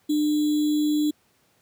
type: tone with sample-and-hold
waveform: sine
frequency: 300.2 Hz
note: D4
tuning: 38 cents sharp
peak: -19 dBFS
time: 0.09-1.11 s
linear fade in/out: 10 ms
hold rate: 3675 Hz
effects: pink hiss -64 dBFS RMS until 1.61 s + high-pass 100 Hz 12 dB/octave